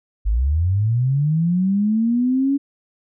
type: linear sweep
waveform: sine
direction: up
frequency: 47.49 to 282.6 Hz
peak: -15 dBFS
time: 0.25-2.58 s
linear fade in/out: 20 ms
effects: none